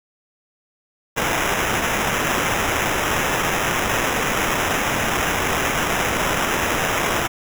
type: noise with sample-and-hold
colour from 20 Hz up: blue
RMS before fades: -21 dBFS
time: 1.16-7.28 s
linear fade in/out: 20 ms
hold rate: 4410 Hz
effects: none